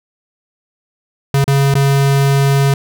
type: tone with dropouts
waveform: square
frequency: 138.59 Hz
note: C#3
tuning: in tune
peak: -10 dBFS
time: 1.34-2.74 s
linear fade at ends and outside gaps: 2 ms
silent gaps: 1.442-1.478 / 1.741-1.752 s
effects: none